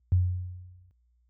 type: tone with exponential decay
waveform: sine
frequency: 90.4 Hz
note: F#2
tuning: 40 cents flat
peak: -16 dBFS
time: 0.12-0.91 s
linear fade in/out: 0 ms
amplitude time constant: 170 ms
effects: added 60 Hz sine -61 dBFS peak until 1.29 s + high-pass 60 Hz 12 dB/octave